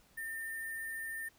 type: tone with sample-and-hold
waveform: sine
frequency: 1807 Hz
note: A6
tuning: 46 cents sharp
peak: -38 dBFS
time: 0.17-1.29 s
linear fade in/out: 10 ms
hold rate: 11025 Hz
effects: pink hiss -66 dBFS RMS until 1.38 s